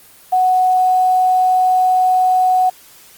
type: tone with quantisation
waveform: sine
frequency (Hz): 740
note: F#5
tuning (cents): 0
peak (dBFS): -10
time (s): 0.32-2.7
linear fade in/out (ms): 10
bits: 6
effects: white hiss -44 dBFS RMS until 3.17 s + Opus 24 kbps